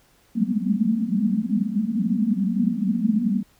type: band-pass noise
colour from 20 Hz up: white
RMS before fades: -22 dBFS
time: 0.35-3.43 s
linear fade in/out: 10 ms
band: 190 to 240 Hz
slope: 96 dB/octave
effects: pink hiss -59 dBFS RMS until 3.59 s